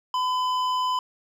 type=tone with hard clipping; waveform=sine; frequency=1009 Hz; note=B5; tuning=37 cents sharp; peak=-24 dBFS; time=0.14-0.99 s; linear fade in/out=2 ms; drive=10 dB; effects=none